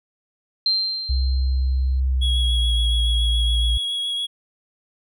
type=tone with exponential decay; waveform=sine; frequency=4149 Hz; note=C8; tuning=15 cents flat; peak=-15 dBFS; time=0.66-2 s; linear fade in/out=2 ms; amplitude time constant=290 ms
type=tone with pitch glide; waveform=sine; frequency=65.41 to 58.27 Hz; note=C2 to A#1; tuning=0 to 0 cents; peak=-17 dBFS; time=1.09-3.78 s; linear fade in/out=10 ms; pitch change=-200 cents; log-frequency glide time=2.08-2.79 s
type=tone with vibrato; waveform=triangle; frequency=3327 Hz; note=G#7; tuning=2 cents sharp; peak=-21 dBFS; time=2.21-4.27 s; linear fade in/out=20 ms; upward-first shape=triangle; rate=7.1 Hz; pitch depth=16 cents each way
effects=none